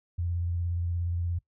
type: tone with vibrato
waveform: sine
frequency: 86.4 Hz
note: F2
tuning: 18 cents flat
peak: -27 dBFS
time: 0.18-1.39 s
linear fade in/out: 10 ms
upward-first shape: triangle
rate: 17 Hz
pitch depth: 36 cents each way
effects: noise-tail reverb RT60 0.1 s tail -20 dB re dry